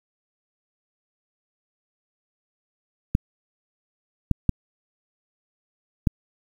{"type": "clicks", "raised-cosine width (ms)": 5, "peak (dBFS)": -5, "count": 4, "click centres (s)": [3.151, 4.313, 4.493, 6.072], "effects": ["7-bit"]}